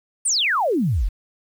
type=exponential sweep; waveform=sine; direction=down; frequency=9700 to 36.71 Hz; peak=-17 dBFS; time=0.25-1.09 s; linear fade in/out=10 ms; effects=8-bit